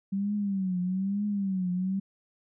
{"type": "tone with vibrato", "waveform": "sine", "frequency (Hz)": 192.9, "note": "G3", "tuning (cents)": -28, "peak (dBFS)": -26, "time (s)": [0.12, 2], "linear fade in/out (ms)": 10, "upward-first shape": "triangle", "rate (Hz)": 1.1, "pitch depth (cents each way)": 140, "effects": []}